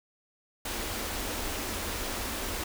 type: band-stop noise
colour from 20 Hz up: pink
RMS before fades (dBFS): -34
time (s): 0.65-2.64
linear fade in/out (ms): 5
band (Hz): 100 to 200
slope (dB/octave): 48
effects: none